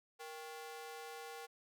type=ring-modulated tone; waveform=sawtooth; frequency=629 Hz; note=D#5; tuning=19 cents sharp; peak=-40 dBFS; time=0.19-1.47 s; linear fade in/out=20 ms; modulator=161 Hz; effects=none